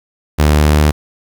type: tone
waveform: sawtooth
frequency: 75.1 Hz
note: D2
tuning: 39 cents sharp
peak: -4 dBFS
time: 0.38-0.92 s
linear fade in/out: 20 ms
effects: 7-bit